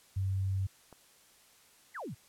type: tone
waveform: sine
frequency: 96 Hz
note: G2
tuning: 36 cents flat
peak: -29 dBFS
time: 0.16-0.67 s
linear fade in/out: 10 ms
type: click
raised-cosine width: 1 ms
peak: -37 dBFS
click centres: 0.927 s
type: exponential sweep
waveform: sine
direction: down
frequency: 2215 to 92.6 Hz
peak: -38 dBFS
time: 1.94-2.15 s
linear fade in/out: 20 ms
effects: white hiss -62 dBFS RMS until 2.28 s + low-pass 12000 Hz 12 dB/octave